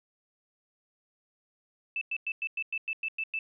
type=tone bursts; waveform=sine; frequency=2637 Hz; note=E7; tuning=in tune; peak=-29 dBFS; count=10; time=1.96-3.39 s; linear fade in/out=2 ms; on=53 ms; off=100 ms; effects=none